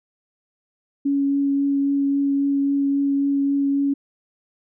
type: tone with vibrato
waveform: sine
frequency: 279.3 Hz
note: C#4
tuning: 13 cents sharp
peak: -17 dBFS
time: 1.05-3.94 s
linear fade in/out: 10 ms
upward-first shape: triangle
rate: 3.7 Hz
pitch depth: 10 cents each way
effects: none